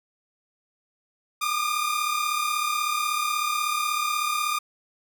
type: tone pair together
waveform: sawtooth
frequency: 1192 / 1228.3 Hz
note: D6 / D#6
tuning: +25 / -23 cents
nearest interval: minor second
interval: 52 cents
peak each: -23 dBFS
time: 1.41-4.59 s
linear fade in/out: 10 ms
effects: none